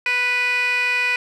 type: tone with band-pass filter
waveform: 15% pulse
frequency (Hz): 493.9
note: B4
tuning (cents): 0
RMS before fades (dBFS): -20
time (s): 0.06-1.16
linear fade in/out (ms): 2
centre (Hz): 2500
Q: 5.3
effects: none